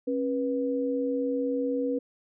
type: tone pair together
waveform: sine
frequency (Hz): 271.9 / 487.6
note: C#4 / B4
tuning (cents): -33 / -22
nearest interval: minor seventh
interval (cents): 1011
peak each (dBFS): -28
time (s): 0.07-1.99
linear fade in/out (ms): 10
effects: none